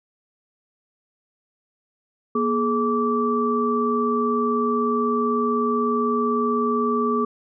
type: tone cluster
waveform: sine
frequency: 238.2 / 422.2 / 1161 Hz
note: A#3 / G#4 / D6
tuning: +38 / +29 / -20 cents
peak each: -23 dBFS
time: 2.35-7.25 s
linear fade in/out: 5 ms
effects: none